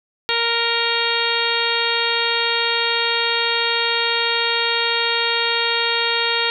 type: harmonic tone with a mistuned harmonic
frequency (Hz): 466.2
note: A#4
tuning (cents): 0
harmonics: 1 / 2 / 3 / 4 / 5 / 6 / 7 / 8 / 9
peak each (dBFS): -26 / -26 / -26 / -26 / -26 / -26 / -26 / -26 / -26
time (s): 0.29-6.5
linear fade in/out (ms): 0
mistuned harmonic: 9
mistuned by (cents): +40
effects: none